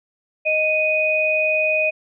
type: tone pair together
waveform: sine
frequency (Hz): 622.2 / 2489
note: D#5 / D#7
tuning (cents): 0 / 0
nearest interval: 2 octaves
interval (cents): 2400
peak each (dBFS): -20 / -18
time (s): 0.45-1.91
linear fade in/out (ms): 20
effects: none